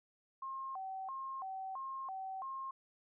sine tone with vibrato, 904 Hz, A5, 47 cents sharp, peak -40 dBFS, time 0.42-2.71 s, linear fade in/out 5 ms, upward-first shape square, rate 1.5 Hz, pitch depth 290 cents each way, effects none

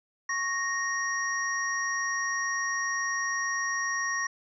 sine tone cluster, 1103 / 1861 / 5690 Hz, C#6 / A#6 / F8, -9 / -3 / +31 cents, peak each -33 / -29 / -35 dBFS, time 0.29-4.27 s, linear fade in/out 5 ms, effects none

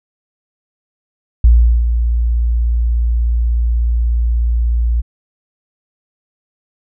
sine tone with ADSR envelope, 58.27 Hz, A#1, in tune, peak -3 dBFS, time 1.44-5.02 s, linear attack 4 ms, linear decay 390 ms, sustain -8 dB, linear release 23 ms, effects none

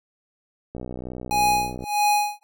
click train, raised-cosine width 2 ms, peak -20 dBFS, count 69, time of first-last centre 0.75-1.84 s, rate 62.4 Hz
square tone with tremolo, 830.6 Hz, G#5, in tune, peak -17 dBFS, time 1.31-2.43 s, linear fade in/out 0 ms, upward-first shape sine, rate 1.6 Hz, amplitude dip 100%
effects none

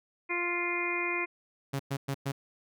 harmonic tone, 349.2 Hz, F4, in tune, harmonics 1 / 2 / 3 / 4 / 5 / 6 / 7, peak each -35 / -43 / -37 / -44 / -44 / -33 / -34 dBFS, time 0.29-1.26 s, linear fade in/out 20 ms
sawtooth tone bursts, 137.8 Hz, C#3, 10 cents flat, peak -26 dBFS, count 4, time 1.73-2.32 s, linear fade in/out 10 ms, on 65 ms, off 110 ms
effects none

